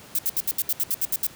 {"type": "noise bursts", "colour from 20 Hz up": "violet", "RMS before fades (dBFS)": -23, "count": 11, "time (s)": [0.15, 1.268], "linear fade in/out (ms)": 2, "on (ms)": 38, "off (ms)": 70, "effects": ["pink hiss -46 dBFS RMS until 1.35 s", "high-pass 80 Hz 12 dB/octave"]}